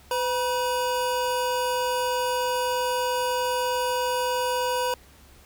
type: tone pair together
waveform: square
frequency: 505 / 963.8 Hz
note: B4 / B5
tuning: +39 / -43 cents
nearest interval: major seventh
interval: 1118 cents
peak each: -27 dBFS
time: 0.11-4.94 s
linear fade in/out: 2 ms
effects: added 68 Hz sine -53 dBFS peak until 5.45 s + pink hiss -54 dBFS RMS until 5.45 s